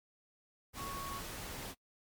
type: tone in noise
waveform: sine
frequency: 1108.7 Hz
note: C#6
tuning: in tune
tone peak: -42 dBFS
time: 0.76-1.22 s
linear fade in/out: 50 ms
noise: pink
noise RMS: -44 dBFS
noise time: 0.73-1.75 s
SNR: -1 dB
effects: noise-tail reverb RT60 0.1 s tail -23 dB re dry + MP3 96 kbps